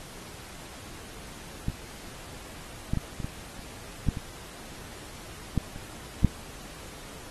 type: clicks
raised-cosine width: 5 ms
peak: -15 / -14 / -15 / -23 / -19 / -30 / -11 / -19 / -10 / -28 / -6 dBFS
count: 11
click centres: 1.684 / 2.935 / 2.973 / 3.202 / 3.245 / 3.593 / 4.087 / 4.172 / 5.577 / 5.761 / 6.247 s
effects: pink hiss -45 dBFS RMS until 7.3 s + AAC 32 kbps